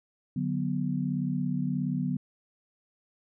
sine chord, B minor, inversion first, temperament just, 148.16 / 185.21 / 246.9 Hz, D3 / F#3 / B3, +16 / +2 / 0 cents, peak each -31 dBFS, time 0.36-2.17 s, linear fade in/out 5 ms, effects none

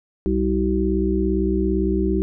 harmonic tone with a mistuned harmonic, 64.3 Hz, C2, 30 cents flat, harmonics 1 / 3 / 5 / 6, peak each -23 / -23 / -23 / -23 dBFS, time 0.26-2.22 s, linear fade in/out 0 ms, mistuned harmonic 6, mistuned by -30 cents, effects none

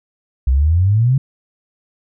sine exponential sweep, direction up, 61.5 to 138.59 Hz, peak -10 dBFS, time 0.47-1.18 s, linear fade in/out 5 ms, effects none

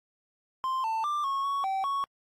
triangle tone with pitch steps, 1046 / 891 / 1184 / 1096 / 1114 / 772 / 1110 Hz, C6 / A5 / D6 / C#6 / C#6 / G5 / C#6, -1 / +22 / +14 / -20 / +8 / -27 / +2 cents, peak -25 dBFS, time 0.64-2.04 s, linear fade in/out 0 ms, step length 200 ms, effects AAC 64 kbps

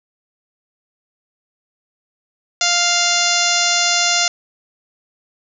harmonic tone with a mistuned harmonic, 698.5 Hz, F5, in tune, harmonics 1 / 2 / 3 / 4 / 5 / 6 / 7 / 8 / 9 / 10, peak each -23 / -23 / -23 / -23 / -23 / -23 / -23 / -23 / -23 / -23 dBFS, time 2.61-4.28 s, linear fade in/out 2 ms, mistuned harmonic 7, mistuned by +21 cents, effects none

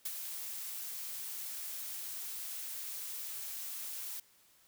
blue noise with ADSR envelope, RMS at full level -36 dBFS, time 0.05-4.2 s, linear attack 7 ms, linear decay 37 ms, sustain -6 dB, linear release 4 ms, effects white hiss -66 dBFS RMS until 4.67 s

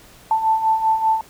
sine beating tone pair, 880 / 885.1 Hz, A5 / A5, 0 / +10 cents, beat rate 5.1 Hz, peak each -22 / -16 dBFS, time 0.31-1.21 s, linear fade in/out 2 ms, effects pink hiss -47 dBFS RMS until 1.29 s

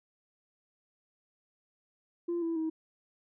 sine tone with pitch steps, 344.1 / 331.4 / 319.2 Hz, F4 / E4 / D#4, -26 / +9 / +44 cents, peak -28 dBFS, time 2.28-2.7 s, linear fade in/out 10 ms, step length 140 ms, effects tanh soft clip ceiling -27 dBFS

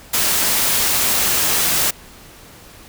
white noise, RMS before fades -17 dBFS, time 0.13-1.91 s, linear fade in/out 10 ms, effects pink hiss -42 dBFS RMS until 2.88 s

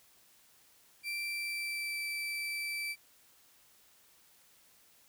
35% pulse tone with pitch glide, 2349 to 2326 Hz, D7 to D7, 0 to -17 cents, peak -33 dBFS, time 1.03-2.96 s, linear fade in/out 50 ms, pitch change -17 cents, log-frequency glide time 1.24-2.02 s, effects white hiss -64 dBFS RMS until 5.08 s

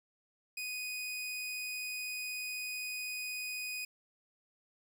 sawtooth tone, 2489 Hz, D#7, in tune, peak -34 dBFS, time 0.57-3.85 s, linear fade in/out 5 ms, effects none

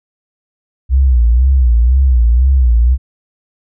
sine tone with vibrato, 62.1 Hz, B1, 10 cents sharp, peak -6 dBFS, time 0.89-2.98 s, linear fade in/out 50 ms, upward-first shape sine, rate 2 Hz, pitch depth 140 cents each way, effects none

